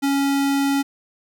square tone, 278 Hz, C#4, 5 cents sharp, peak -18 dBFS, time 0.02-0.83 s, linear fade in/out 20 ms, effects none

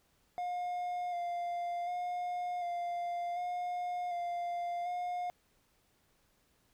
triangle tone with vibrato, 706 Hz, F5, 19 cents sharp, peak -32 dBFS, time 0.38-5.3 s, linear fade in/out 0 ms, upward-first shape square, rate 0.67 Hz, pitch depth 19 cents each way, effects pink hiss -72 dBFS RMS until 6.73 s

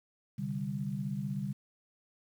sine chord, C suspended second, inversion none, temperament equal with one note detuned, 130.81 / 146.83 / 197.36 Hz, C3 / D3 / G3, 0 / 0 / +12 cents, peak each -39 / -37 / -36 dBFS, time 0.38-1.53 s, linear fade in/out 10 ms, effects 10-bit

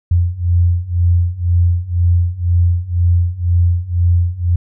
sine beating tone pair, 86.1 / 88.1 Hz, F2 / F2, -24 / +16 cents, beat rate 2 Hz, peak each -15 / -13 dBFS, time 0.11-4.56 s, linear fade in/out 5 ms, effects none

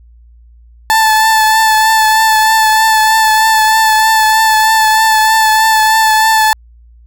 30% pulse tone with vibrato, 877 Hz, A5, 6 cents flat, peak -4 dBFS, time 0.9-6.53 s, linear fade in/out 0 ms, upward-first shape triangle, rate 3.2 Hz, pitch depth 24 cents each way, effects added 58 Hz sine -38 dBFS peak until 7.06 s

